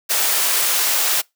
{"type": "high-pass noise", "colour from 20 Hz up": "white", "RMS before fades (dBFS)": -18, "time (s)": [0.09, 1.22], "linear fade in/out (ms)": 20, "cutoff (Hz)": 510, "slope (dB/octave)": 12, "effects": ["noise-tail reverb RT60 0.2 s tail -25 dB re dry"]}